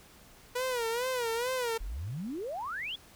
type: tone with vibrato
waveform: sawtooth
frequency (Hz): 484.2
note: B4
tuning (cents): -34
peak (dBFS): -26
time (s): 0.55-1.78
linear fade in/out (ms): 10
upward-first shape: sine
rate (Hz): 2.3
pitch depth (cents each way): 120
type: exponential sweep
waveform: sine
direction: up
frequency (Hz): 35.97 to 3520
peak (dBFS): -34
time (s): 1.8-2.96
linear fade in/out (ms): 10
effects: pink hiss -56 dBFS RMS until 3.15 s